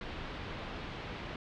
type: low-pass noise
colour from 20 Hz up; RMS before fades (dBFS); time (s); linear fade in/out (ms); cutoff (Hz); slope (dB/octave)
pink; -42; 0.01-1.36; 2; 3700; 24
effects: none